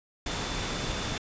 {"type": "tone in noise", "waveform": "sine", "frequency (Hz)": 3528, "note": "A7", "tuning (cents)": 4, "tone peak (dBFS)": -42, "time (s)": [0.26, 1.18], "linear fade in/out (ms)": 5, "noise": "pink", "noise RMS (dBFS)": -32, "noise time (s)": [0.26, 1.18], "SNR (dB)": -13, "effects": ["resampled to 16000 Hz"]}